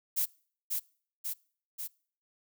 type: noise with echo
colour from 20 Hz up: violet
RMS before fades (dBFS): -29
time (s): 0.16-0.26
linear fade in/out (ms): 20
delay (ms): 540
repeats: 3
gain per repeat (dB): -3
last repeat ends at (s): 1.88
effects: noise-tail reverb RT60 0.5 s tail -25 dB re dry